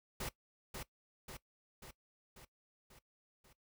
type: noise with echo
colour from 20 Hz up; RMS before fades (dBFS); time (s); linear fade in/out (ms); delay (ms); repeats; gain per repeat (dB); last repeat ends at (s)
pink; -41; 0.2-0.29; 5; 540; 6; -4; 3.53
effects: noise-tail reverb RT60 0.1 s tail -18 dB re dry